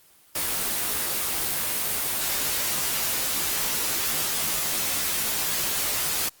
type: noise with comb filter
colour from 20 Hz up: white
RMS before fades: -26 dBFS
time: 0.35-6.29 s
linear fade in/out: 5 ms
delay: 16 ms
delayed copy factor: -0.7
effects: white hiss -56 dBFS RMS until 6.4 s + Opus 24 kbps